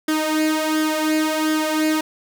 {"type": "tone with flanger", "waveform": "sawtooth", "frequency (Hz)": 311.1, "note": "D#4", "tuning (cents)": 0, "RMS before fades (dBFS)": -20, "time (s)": [0.08, 2.01], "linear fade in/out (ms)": 5, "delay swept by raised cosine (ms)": [0.59, 2.79], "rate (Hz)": 1.4, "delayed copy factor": 0.65, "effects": []}